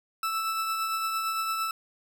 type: tone with tremolo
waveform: 40% pulse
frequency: 1318.5 Hz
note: E6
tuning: in tune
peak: -25 dBFS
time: 0.23-1.71 s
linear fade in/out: 2 ms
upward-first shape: triangle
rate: 8.8 Hz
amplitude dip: 35%
effects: none